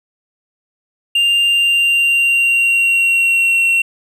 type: tone with pitch glide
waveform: triangle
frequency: 2794 to 2727 Hz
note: F7 to F7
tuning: 0 to -42 cents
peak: -9 dBFS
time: 1.15-3.82 s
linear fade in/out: 5 ms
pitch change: -42 cents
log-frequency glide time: 1.44-3.64 s
effects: none